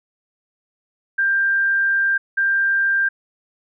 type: tone bursts at uneven times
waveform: sine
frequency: 1587 Hz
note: G6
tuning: 21 cents sharp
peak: -15 dBFS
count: 2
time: 1.18-2.18 / 2.37-3.09 s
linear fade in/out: 10 ms
effects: none